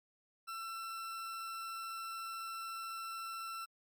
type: tone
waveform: 40% pulse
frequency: 1343 Hz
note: E6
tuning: 32 cents sharp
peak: -40 dBFS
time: 0.47-3.66 s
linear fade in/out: 20 ms
effects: MP3 96 kbps